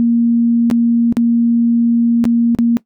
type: tone with dropouts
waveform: sine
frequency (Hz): 234.2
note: A#3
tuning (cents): +8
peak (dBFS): -9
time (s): 0-2.77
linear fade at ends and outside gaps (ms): 0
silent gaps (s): 0.701-0.712 / 1.125-1.169 / 2.241-2.253 / 2.549-2.587
effects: noise-tail reverb RT60 0.1 s tail -19 dB re dry